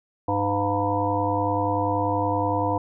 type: harmonic tone with a mistuned harmonic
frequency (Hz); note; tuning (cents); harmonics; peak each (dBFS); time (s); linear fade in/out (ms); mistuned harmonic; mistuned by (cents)
100.9; G#2; -49; 1 / 3 / 5 / 7 / 9 / 10; -28 / -28 / -28 / -28 / -28 / -28; 0.28-2.78; 5; 10; -53
effects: none